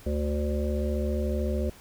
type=harmonic tone with a mistuned harmonic; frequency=73.7 Hz; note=D2; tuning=7 cents sharp; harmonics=1 / 3 / 5 / 7 / 8; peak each=-27 / -32 / -34 / -35 / -36 dBFS; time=0.06-1.7 s; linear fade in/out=5 ms; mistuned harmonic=1; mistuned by=-32 cents; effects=pink hiss -51 dBFS RMS until 1.8 s